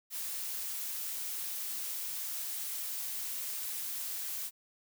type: noise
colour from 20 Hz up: blue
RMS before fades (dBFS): -38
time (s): 0.1-4.51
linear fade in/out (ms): 50
effects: none